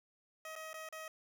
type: tone with dropouts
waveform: 15% pulse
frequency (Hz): 633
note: D#5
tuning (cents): +30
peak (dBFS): -38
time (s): 0.45-1.08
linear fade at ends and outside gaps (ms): 2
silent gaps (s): 0.555-0.561 / 0.732-0.741 / 0.889-0.925
effects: none